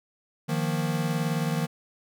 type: chord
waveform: square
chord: Eb suspended second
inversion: none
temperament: equal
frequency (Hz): 155.56 / 174.61 / 233.1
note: Eb3 / F3 / Bb3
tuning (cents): 0 / 0 / 0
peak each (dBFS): -28 / -31 / -33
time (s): 0.48-1.67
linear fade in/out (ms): 20
effects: none